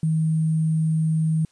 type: tone with sample-and-hold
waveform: sine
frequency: 159 Hz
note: D#3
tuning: 38 cents sharp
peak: -18 dBFS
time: 0.03-1.45 s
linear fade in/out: 2 ms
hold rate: 8820 Hz
effects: white hiss -62 dBFS RMS until 1.51 s + resampled to 22050 Hz